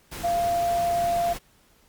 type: tone in noise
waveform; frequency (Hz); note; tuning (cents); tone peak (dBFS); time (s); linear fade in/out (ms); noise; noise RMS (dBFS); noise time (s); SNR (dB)
sine; 691; F5; -19; -21; 0.23-1.34; 20; pink; -36; 0.11-1.39; +12
effects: pink hiss -60 dBFS RMS until 1.88 s + Opus 48 kbps